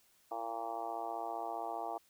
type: harmonic tone with a mistuned harmonic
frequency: 115.1 Hz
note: A#2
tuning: 22 cents flat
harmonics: 3 / 4 / 5 / 6 / 7 / 8 / 9 / 10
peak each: -49 / -48 / -51 / -41 / -42 / -46 / -54 / -49 dBFS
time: 0.31-1.98 s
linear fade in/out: 5 ms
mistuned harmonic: 3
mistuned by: -39 cents
effects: white hiss -69 dBFS RMS until 2.09 s